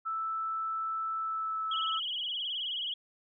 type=tone with pitch glide; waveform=sine; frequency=1318.5 to 1307.9 Hz; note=E6 to E6; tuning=0 to -14 cents; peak=-31 dBFS; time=0.05-2 s; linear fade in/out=20 ms; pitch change=-14 cents; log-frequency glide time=1.16-1.62 s
type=tone with vibrato; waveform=sine; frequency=3111 Hz; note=G7; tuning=14 cents flat; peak=-32 dBFS; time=1.71-2.94 s; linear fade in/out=5 ms; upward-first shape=sine; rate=19 Hz; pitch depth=120 cents each way
effects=none